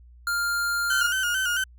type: tone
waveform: square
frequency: 1400 Hz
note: F6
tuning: 4 cents sharp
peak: -24 dBFS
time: 0.27-1.07 s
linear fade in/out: 2 ms
type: tone with vibrato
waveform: 35% pulse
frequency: 1480 Hz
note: F#6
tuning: in tune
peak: -21 dBFS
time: 0.9-1.64 s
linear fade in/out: 5 ms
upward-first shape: square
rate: 4.5 Hz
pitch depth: 60 cents each way
effects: added 60 Hz sine -47 dBFS peak until 1.78 s